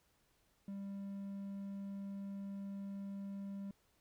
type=tone; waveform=triangle; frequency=197.8 Hz; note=G3; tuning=16 cents sharp; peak=-40 dBFS; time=0.68-3.71 s; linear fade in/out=2 ms; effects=pink hiss -75 dBFS RMS until 4 s